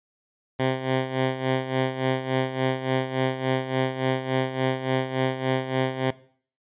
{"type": "tone with tremolo", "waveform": "10% pulse", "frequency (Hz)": 130.81, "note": "C3", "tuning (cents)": 0, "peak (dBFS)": -12, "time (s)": [0.59, 6.11], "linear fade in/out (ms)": 10, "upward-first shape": "sine", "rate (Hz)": 3.5, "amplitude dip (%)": 70, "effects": ["noise-tail reverb RT60 0.5 s tail -19 dB re dry", "resampled to 8000 Hz"]}